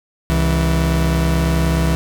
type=tone pair together; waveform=40% pulse; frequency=67.6 / 164.16 Hz; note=C#2 / E3; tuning=-43 / -7 cents; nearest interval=octave + minor third; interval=1536 cents; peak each=-16 dBFS; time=0.3-1.95 s; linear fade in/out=0 ms; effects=none